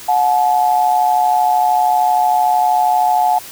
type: tone pair together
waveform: sine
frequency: 726 / 859 Hz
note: F#5 / A5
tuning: -33 / -42 cents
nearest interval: minor third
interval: 291 cents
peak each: -13 / -14 dBFS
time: 0.08-3.39 s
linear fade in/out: 10 ms
effects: white hiss -34 dBFS RMS until 3.51 s